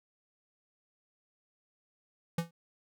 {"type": "tone with exponential decay", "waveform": "square", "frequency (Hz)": 168.2, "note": "E3", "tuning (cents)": 35, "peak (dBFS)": -26, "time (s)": [2.38, 2.51], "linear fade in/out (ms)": 5, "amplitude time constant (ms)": 27, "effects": []}